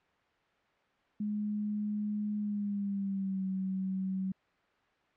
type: tone with pitch glide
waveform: sine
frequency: 209.2 to 189.63 Hz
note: G#3 to F#3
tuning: +13 to +43 cents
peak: -31 dBFS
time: 1.2-4.32 s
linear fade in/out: 5 ms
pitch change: -170 cents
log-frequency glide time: 2.38-3.45 s
effects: white hiss -69 dBFS RMS until 5.16 s + low-pass 2000 Hz 12 dB/octave